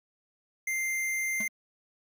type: tone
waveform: square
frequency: 2093 Hz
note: C7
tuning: in tune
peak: -29 dBFS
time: 0.67-1.48 s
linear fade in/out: 5 ms
type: tone with exponential decay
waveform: square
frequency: 214.2 Hz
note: A3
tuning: 46 cents flat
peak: -35 dBFS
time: 1.4-1.49 s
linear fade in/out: 5 ms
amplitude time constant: 19 ms
effects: none